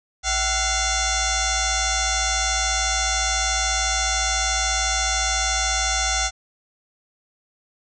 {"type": "tone with frequency modulation", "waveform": "sine", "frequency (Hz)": 2771, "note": "F7", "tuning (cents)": -14, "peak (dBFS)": -19, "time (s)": [0.23, 6.31], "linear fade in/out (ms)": 50, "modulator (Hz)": 707, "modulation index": 6, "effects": []}